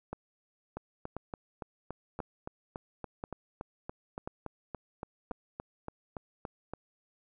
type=two click trains; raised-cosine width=1 ms; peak=-24 / -23 dBFS; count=22 / 6; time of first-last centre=0.77-6.736 / 0.13-5.311 s; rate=3.52 / 0.965 Hz; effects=none